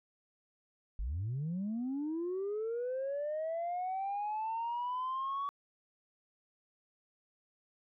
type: linear sweep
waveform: sine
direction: up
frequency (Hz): 43.53 to 1134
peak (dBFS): -32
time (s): 0.99-5.49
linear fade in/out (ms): 0
effects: tanh soft clip ceiling -31 dBFS